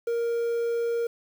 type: tone with quantisation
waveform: triangle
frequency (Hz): 467.7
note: A#4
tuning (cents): +6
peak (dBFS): -22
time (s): 0.07-1.07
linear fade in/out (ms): 5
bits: 8
effects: none